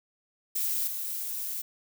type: noise with level steps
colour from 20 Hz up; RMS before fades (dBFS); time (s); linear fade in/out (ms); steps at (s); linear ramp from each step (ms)
violet; -29 / -34; 0.55-1.62; 10; 0.87; 5
effects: none